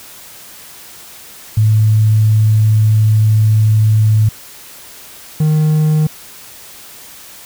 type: tone pair in turn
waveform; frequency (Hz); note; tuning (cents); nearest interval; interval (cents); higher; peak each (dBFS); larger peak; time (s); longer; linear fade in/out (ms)
sine / triangle; 108.3 / 154.22; A2 / D#3; -27 / -15; tritone; 612; second; -7; neither; 1.57-4.29 / 5.4-6.07; first; 5
effects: white hiss -36 dBFS RMS until 7.45 s